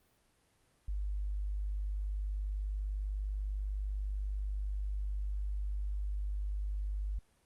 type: tone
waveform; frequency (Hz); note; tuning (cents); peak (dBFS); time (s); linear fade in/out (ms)
sine; 50.1; G1; +38; -33; 0.88-7.19; 5
effects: pink hiss -71 dBFS RMS until 7.45 s + Opus 32 kbps